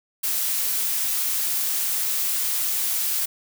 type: noise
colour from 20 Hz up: blue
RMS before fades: -24 dBFS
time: 0.23-3.26 s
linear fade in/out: 10 ms
effects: none